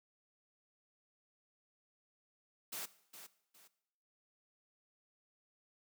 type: noise with echo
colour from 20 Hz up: white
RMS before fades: -43 dBFS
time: 2.72-2.86 s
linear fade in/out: 10 ms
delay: 410 ms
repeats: 2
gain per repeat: -10 dB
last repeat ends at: 3.68 s
effects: noise-tail reverb RT60 0.8 s tail -18 dB re dry + high-pass 200 Hz 12 dB/octave